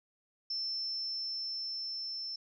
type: tone with level ramp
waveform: sine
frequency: 5330 Hz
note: E8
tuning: 18 cents sharp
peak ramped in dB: -33 to -37 dBFS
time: 0.5-2.36 s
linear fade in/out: 5 ms
effects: none